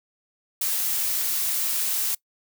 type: noise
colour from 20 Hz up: blue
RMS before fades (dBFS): -25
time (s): 0.61-2.15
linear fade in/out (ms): 5
effects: noise-tail reverb RT60 0.1 s tail -23 dB re dry